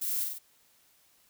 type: noise with echo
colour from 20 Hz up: violet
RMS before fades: -33 dBFS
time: 0.01-0.24 s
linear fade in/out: 10 ms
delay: 49 ms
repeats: 3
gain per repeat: -3 dB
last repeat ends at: 0.387 s
effects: white hiss -65 dBFS RMS until 1.29 s